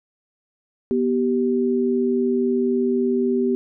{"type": "tone pair together", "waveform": "sine", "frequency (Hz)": [244.6, 388.3], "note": ["B3", "G4"], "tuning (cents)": [-16, -16], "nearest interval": "minor sixth", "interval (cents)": 800, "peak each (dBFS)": -20, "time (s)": [0.91, 3.55], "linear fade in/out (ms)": 0, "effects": []}